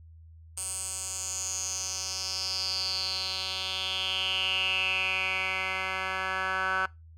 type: tone with band-pass filter sweep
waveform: 10% pulse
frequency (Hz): 188.6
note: F#3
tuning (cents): +33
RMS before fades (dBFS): -31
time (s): 0.57-6.86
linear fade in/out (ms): 5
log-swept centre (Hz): 8700 to 1500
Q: 6.3
effects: noise-tail reverb RT60 0.2 s tail -21 dB re dry + added 81 Hz sine -48 dBFS peak until 7.17 s